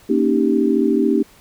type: chord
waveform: sine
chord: Eb dominant seventh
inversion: second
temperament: equal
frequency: 233.1 / 277.2 / 311.1 / 392 Hz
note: Bb3 / Db4 / Eb4 / G4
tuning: 0 / 0 / 0 / 0 cents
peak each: -19 dBFS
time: 0.09-1.23 s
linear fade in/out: 10 ms
effects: pink hiss -49 dBFS RMS until 1.4 s